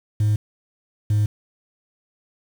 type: tone pair in turn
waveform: sine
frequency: 105.9 / 105.11 Hz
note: G#2 / G#2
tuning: +34 / +21 cents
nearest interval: unison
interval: 13 cents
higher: first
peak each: -13 dBFS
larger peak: neither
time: 0.2-0.36 / 1.1-1.26 s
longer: neither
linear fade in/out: 5 ms
effects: tanh soft clip ceiling -15 dBFS + 7-bit